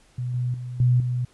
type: tone with level steps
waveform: sine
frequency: 123.9 Hz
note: B2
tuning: 6 cents sharp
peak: -25 / -22 / -30 / -15 / -22 dBFS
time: 0.18-1.25 s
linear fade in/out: 5 ms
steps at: 0.34 / 0.54 / 0.8 / 1 s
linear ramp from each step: 2 ms
effects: pink hiss -58 dBFS RMS until 1.33 s + resampled to 24000 Hz